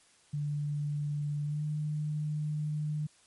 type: tone with pitch glide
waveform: sine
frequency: 146.83 to 151.13 Hz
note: D3 to D3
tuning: 0 to +50 cents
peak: -30 dBFS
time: 0.33-3.07 s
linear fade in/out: 10 ms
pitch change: +50 cents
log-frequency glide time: 1.44-1.64 s
effects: white hiss -63 dBFS RMS until 3.26 s + MP3 48 kbps